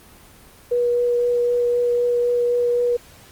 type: tone with vibrato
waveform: sine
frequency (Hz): 483.2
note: B4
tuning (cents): -38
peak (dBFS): -16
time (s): 0.71-2.97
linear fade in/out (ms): 10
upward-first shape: triangle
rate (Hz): 3.9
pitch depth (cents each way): 10
effects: pink hiss -47 dBFS RMS until 3.31 s + Opus 24 kbps